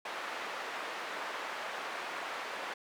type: band-pass noise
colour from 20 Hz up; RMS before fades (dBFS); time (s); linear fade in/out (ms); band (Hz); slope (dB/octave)
white; -40; 0.05-2.74; 5; 500 to 1700; 12
effects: none